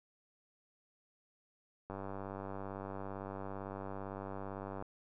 click train, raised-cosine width 1 ms, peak -29 dBFS, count 287, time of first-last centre 1.9-4.824 s, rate 97.8 Hz, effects none

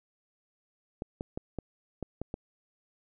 clicks, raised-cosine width 2 ms, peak -21 dBFS, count 7, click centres 1.021 / 1.209 / 1.375 / 1.587 / 2.027 / 2.216 / 2.341 s, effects none

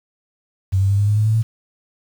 sine tone with pitch steps, 95.3 / 97.53 / 99.81 / 102.14 / 104.53 / 106.97 / 109.47 / 112.03 Hz, G2 / G2 / G2 / G#2 / G#2 / A2 / A2 / A2, -48 / -8 / +32 / -28 / +12 / -48 / -8 / +32 cents, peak -13 dBFS, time 0.72-1.432 s, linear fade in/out 20 ms, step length 89 ms, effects 7-bit

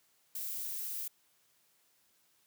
violet noise, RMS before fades -39 dBFS, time 0.35-1.08 s, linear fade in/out 5 ms, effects white hiss -71 dBFS RMS until 2.46 s + high-pass 80 Hz 12 dB/octave

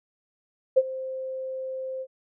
sine tone with ADSR envelope, 523.3 Hz, C5, in tune, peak -12 dBFS, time 0.76-2.07 s, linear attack 17 ms, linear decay 42 ms, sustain -18 dB, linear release 56 ms, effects none

